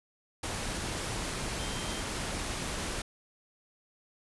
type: tone in noise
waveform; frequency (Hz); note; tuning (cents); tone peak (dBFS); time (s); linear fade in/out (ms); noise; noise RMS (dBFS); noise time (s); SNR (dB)
sine; 3156; G7; +11; -44; 1.59-2.01; 5; pink; -35; 0.43-3.02; -12
effects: resampled to 24000 Hz